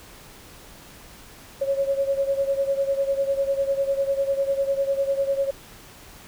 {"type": "beating tone pair", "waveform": "sine", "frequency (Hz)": [548, 558], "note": ["C#5", "C#5"], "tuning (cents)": [-20, 11], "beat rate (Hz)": 10, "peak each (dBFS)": [-22, -26], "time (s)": [1.61, 5.51], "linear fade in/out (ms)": 10, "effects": ["pink hiss -46 dBFS RMS until 6.27 s"]}